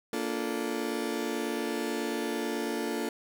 35% pulse chord, Bb major seventh, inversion none, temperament just, 233.1 / 291.4 / 349.6 / 437 Hz, Bb3 / D4 / F4 / A4, 0 / -13 / +2 / -12 cents, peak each -34 dBFS, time 0.13-3.09 s, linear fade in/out 2 ms, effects none

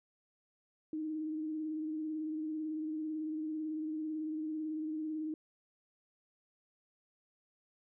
sine tone with vibrato, 311.1 Hz, D#4, in tune, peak -35 dBFS, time 0.93-5.34 s, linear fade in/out 2 ms, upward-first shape sine, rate 18 Hz, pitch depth 31 cents each way, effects none

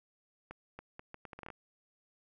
accelerating click train, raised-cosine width 0.5 ms, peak -30 dBFS, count 11, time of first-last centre 0.51-1.502 s, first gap 280 ms, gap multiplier 0.73, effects none

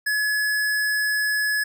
square tone, 1700 Hz, G#6, 40 cents sharp, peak -21 dBFS, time 0.06-1.64 s, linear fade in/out 10 ms, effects none

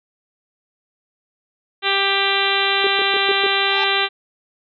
harmonic tone, 394.1 Hz, G4, 9 cents sharp, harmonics 1 / 2 / 3 / 4 / 5 / 6 / 7 / 8 / 9 / 10, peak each -25 / -25 / -25 / -25 / -25 / -25 / -25 / -25 / -25 / -25 dBFS, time 1.82-4.09 s, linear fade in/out 50 ms
sine tone bursts, 399.3 Hz, G4, 32 cents sharp, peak -18 dBFS, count 5, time 2.84-3.465 s, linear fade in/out 2 ms, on 29 ms, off 120 ms
45% pulse tone with exponential growth, 861 Hz, A5, 38 cents flat, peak -22 dBFS, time 3.52-3.84 s, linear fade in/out 2 ms, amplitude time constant 69 ms
effects resampled to 11025 Hz

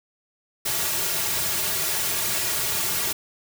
white noise with comb filter, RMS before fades -25 dBFS, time 0.65-3.13 s, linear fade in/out 10 ms, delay 3.9 ms, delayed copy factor -0.9, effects none

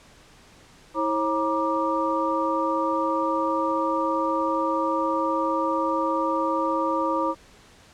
sine tone cluster, 324 / 541 / 948 / 1183 Hz, E4 / C#5 / A#5 / D6, -30 / -42 / +29 / +12 cents, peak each -27 dBFS, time 0.94-7.35 s, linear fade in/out 50 ms, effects pink hiss -52 dBFS RMS until 7.93 s + low-pass 8000 Hz 12 dB/octave

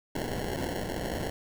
violet noise with sample-and-hold, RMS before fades -33 dBFS, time 0.15-1.3 s, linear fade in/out 5 ms, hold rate 1225 Hz, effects none

